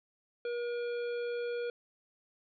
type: harmonic tone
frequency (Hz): 478.5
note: A#4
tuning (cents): +45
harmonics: 1 / 3 / 5 / 7 / 9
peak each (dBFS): -33 / -45 / -50 / -54 / -58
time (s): 0.45-1.7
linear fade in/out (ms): 2
effects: none